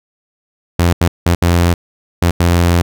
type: tone bursts at uneven times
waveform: sawtooth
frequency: 86.4 Hz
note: F2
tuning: 18 cents flat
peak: -5 dBFS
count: 6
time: 0.79-0.93 / 1.01-1.08 / 1.26-1.35 / 1.42-1.74 / 2.22-2.31 / 2.4-2.82 s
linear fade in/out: 5 ms
effects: none